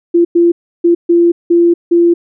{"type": "tone bursts at uneven times", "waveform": "sine", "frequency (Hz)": 342.8, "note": "F4", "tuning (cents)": -32, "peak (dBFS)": -5, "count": 6, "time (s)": [[0.14, 0.25], [0.35, 0.52], [0.84, 0.95], [1.09, 1.32], [1.5, 1.74], [1.91, 2.14]], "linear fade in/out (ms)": 10, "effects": []}